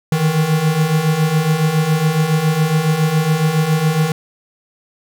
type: beating tone pair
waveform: square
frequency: 151.9 / 159.1 Hz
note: D#3 / D#3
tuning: -41 / +39 cents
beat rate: 7.2 Hz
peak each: -20 / -15 dBFS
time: 0.12-4.12 s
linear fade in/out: 2 ms
effects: none